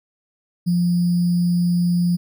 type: tone with sample-and-hold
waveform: sine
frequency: 175 Hz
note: F3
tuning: 4 cents sharp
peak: -15 dBFS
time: 0.66-2.17 s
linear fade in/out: 20 ms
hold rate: 4900 Hz
effects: none